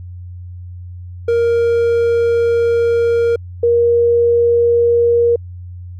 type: tone pair in turn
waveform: triangle / sine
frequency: 467.8 / 471.9 Hz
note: A#4 / A#4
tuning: +6 / +21 cents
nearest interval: unison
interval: 15 cents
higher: second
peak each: -9 dBFS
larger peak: neither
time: 1.28-3.36 / 3.63-5.36 s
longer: first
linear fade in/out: 5 ms
effects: added 89 Hz sine -28 dBFS peak until 5.99 s